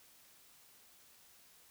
silence, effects white hiss -63 dBFS RMS until 1.7 s

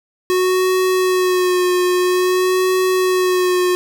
square tone with vibrato, 366.3 Hz, F#4, 17 cents flat, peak -14 dBFS, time 0.3-3.75 s, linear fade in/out 0 ms, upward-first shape sine, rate 0.5 Hz, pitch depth 26 cents each way, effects none

